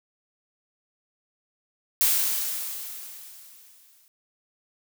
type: noise with exponential decay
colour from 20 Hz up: blue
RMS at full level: -20 dBFS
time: 2.01-4.08 s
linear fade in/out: 0 ms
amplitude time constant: 450 ms
effects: none